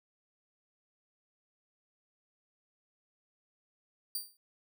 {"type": "tone with exponential decay", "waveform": "10% pulse", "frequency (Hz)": 4680, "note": "D8", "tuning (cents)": -7, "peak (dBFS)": -24, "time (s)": [4.15, 4.37], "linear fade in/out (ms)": 2, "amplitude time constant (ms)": 46, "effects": []}